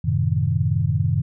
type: chord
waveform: sine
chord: F# diminished seventh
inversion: none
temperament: equal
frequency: 92.5 / 110 / 130.81 / 155.56 Hz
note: F#2 / A2 / C3 / Eb3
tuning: 0 / 0 / 0 / 0 cents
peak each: -23 dBFS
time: 0.04-1.22 s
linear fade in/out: 10 ms
effects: none